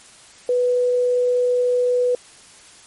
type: tone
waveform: sine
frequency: 493.9 Hz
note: B4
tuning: in tune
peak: -15 dBFS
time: 0.49-2.15 s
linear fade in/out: 2 ms
effects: white hiss -46 dBFS RMS until 2.86 s + MP3 48 kbps